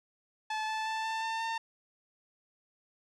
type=tone with pitch steps; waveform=sawtooth; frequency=867 / 874.5 / 882.2 / 889.8 / 897.6 / 905.4 Hz; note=A5 / A5 / A5 / A5 / A5 / A5; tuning=-26 / -11 / +4 / +19 / +34 / +49 cents; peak=-28 dBFS; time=0.5-1.58 s; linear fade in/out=5 ms; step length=180 ms; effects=low-pass 5000 Hz 12 dB/octave